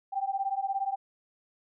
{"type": "beating tone pair", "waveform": "sine", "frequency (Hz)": [775, 792], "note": ["G5", "G5"], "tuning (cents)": [-20, 18], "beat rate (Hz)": 17, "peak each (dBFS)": -31, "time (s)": [0.12, 0.96], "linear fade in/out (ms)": 20, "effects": []}